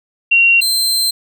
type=tone pair in turn; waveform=sine / sawtooth; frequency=2750 / 4120 Hz; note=F7 / C8; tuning=-27 / -28 cents; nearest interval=perfect fifth; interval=699 cents; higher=second; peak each=-7 / -10 dBFS; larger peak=first; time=0.31-0.61 / 0.61-1.11 s; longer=second; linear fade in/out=10 ms; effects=none